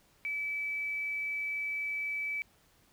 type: tone with quantisation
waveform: sine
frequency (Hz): 2302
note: D7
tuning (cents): -35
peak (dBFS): -32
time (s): 0.25-2.42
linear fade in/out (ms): 0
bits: 10
effects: pink hiss -66 dBFS RMS until 2.92 s